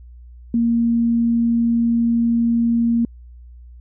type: tone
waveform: sine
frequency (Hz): 233.1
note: A#3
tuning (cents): 0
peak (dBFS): -14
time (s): 0.54-3.05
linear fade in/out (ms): 2
effects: added 60 Hz sine -38 dBFS peak until 3.8 s